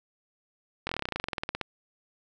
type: slowing click train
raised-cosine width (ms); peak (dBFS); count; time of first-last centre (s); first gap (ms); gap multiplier
0.3; -14; 20; 0.87-1.613; 22; 1.06
effects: none